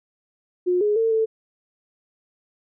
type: tone with pitch steps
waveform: sine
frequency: 359.6 / 417.7 / 451.5 / 443.2 Hz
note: F#4 / G#4 / A4 / A4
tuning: -49 / +10 / +45 / +13 cents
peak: -17 dBFS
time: 0.66-1.26 s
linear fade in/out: 20 ms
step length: 150 ms
effects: none